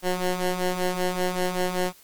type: ring-modulated tone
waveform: 15% pulse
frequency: 181.4 Hz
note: F#3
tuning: 34 cents flat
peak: -14 dBFS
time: 0.02-1.93 s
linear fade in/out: 50 ms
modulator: 184 Hz
effects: white hiss -53 dBFS RMS until 2.03 s + MP3 96 kbps